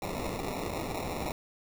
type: noise with sample-and-hold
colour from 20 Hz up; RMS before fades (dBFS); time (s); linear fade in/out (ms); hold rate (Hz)
blue; -35; 0.02-1.32; 2; 1575
effects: none